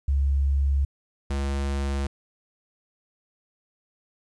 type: tone pair in turn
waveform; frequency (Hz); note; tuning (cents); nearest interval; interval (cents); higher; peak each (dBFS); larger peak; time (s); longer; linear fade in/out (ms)
sine / square; 69.3 / 69.3; C#2 / C#2; 0 / 0; unison; 0; neither; -19 / -25; first; 0.08-0.85 / 1.3-2.07; neither; 5
effects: resampled to 22050 Hz + 10-bit